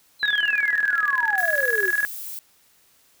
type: exponential sweep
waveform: sine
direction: down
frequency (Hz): 4186 to 349.2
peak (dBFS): -26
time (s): 0.19-1.92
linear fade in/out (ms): 50
type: tone with tremolo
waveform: sine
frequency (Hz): 1675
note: G#6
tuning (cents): +14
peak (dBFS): -17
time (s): 0.23-2.05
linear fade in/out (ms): 0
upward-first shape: square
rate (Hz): 20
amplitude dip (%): 70
type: noise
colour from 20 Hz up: violet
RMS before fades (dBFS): -34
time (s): 1.38-2.39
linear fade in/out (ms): 0
effects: white hiss -59 dBFS RMS until 3.2 s